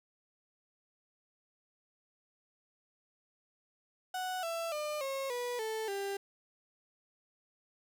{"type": "tone with pitch steps", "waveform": "35% pulse", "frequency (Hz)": [740, 666.9, 601.1, 541.7, 488.2, 440, 396.6], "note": ["F#5", "E5", "D5", "C#5", "B4", "A4", "G4"], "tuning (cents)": [0, 20, 40, -40, -20, 0, 20], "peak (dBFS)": -33, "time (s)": [4.14, 6.17], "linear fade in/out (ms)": 5, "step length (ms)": 290, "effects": []}